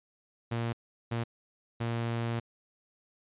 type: tone bursts at uneven times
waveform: sawtooth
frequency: 116.54 Hz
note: A#2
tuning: in tune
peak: -26 dBFS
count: 3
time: 0.51-0.73 / 1.11-1.24 / 1.8-2.4 s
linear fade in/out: 10 ms
effects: resampled to 8000 Hz